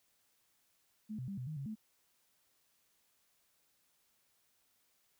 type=tone with pitch steps; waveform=sine; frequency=215 / 127.3 / 197.3 / 126.2 / 154.8 / 138 / 217 Hz; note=A3 / C3 / G3 / B2 / D#3 / C#3 / A3; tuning=-40 / -47 / +11 / +38 / -9 / -7 / -24 cents; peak=-39 dBFS; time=1.09-1.755 s; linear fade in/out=20 ms; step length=95 ms; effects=white hiss -75 dBFS RMS until 5.19 s